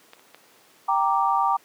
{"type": "clicks", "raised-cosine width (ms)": 0.3, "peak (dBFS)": [-26, -35, -27], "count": 3, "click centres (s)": [0.134, 0.195, 0.346]}
{"type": "chord", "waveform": "sine", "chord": "G minor", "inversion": "none", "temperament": "equal", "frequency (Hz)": [784, 932.3, 1174.7], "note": ["G5", "Bb5", "D6"], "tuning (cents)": [0, 0, 0], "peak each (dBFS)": -23, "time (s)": [0.88, 1.57], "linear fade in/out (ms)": 10}
{"effects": ["pink hiss -55 dBFS RMS until 1.64 s", "high-pass 300 Hz 12 dB/octave"]}